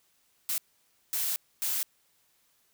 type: noise bursts at uneven times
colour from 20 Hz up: blue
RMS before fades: -30 dBFS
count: 3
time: 0.49-0.58 / 1.13-1.36 / 1.62-1.83 s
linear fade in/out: 0 ms
effects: white hiss -69 dBFS RMS until 2.73 s